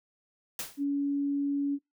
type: noise with exponential decay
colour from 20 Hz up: white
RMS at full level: -32 dBFS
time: 0.59-0.84 s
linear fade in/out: 2 ms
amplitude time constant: 53 ms
type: tone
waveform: sine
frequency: 282.7 Hz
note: C#4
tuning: 34 cents sharp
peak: -26 dBFS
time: 0.77-1.79 s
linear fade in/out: 50 ms
effects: noise-tail reverb RT60 0.2 s tail -23 dB re dry